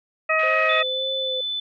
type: harmonic tone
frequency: 633 Hz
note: D#5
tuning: 30 cents sharp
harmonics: 1 / 2 / 3 / 4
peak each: -23 / -23 / -23 / -23 dBFS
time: 0.29-0.83 s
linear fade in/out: 10 ms
type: band-pass noise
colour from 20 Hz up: white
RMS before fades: -36 dBFS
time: 0.39-0.81 s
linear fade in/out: 2 ms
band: 1500 to 2600 Hz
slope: 24 dB/octave
type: tone with vibrato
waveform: sine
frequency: 523.3 Hz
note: C5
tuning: in tune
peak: -27 dBFS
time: 0.43-1.41 s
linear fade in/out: 5 ms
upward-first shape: sine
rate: 1.8 Hz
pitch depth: 25 cents each way
type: tone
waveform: sine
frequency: 3504 Hz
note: A7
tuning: 8 cents flat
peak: -24 dBFS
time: 0.69-1.6 s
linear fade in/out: 5 ms
effects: none